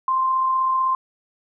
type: tone with amplitude modulation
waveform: sine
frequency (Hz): 1046.5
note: C6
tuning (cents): 0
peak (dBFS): -16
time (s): 0.08-0.95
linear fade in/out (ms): 2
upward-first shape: sine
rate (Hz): 35.8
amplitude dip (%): 25
effects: none